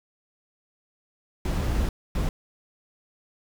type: noise bursts at uneven times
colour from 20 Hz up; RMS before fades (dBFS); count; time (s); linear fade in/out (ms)
brown; -25; 2; 1.45-1.89 / 2.15-2.29; 2
effects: none